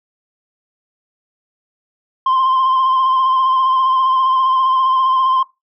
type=tone with vibrato; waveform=sine; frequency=1046.5 Hz; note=C6; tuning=in tune; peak=-9 dBFS; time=2.26-5.43 s; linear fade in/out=5 ms; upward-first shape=sine; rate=15 Hz; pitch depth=31 cents each way; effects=noise-tail reverb RT60 0.2 s tail -20 dB re dry + tanh soft clip ceiling -10 dBFS